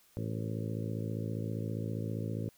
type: harmonic tone with a mistuned harmonic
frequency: 55 Hz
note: A1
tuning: in tune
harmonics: 2 / 3 / 4 / 5 / 6 / 7 / 8 / 9 / 10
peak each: -36 / -40 / -42 / -44 / -46 / -47 / -48 / -49 / -50 dBFS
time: 0.17-2.49 s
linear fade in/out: 0 ms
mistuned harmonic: 9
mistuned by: -42 cents
effects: white hiss -65 dBFS RMS until 2.57 s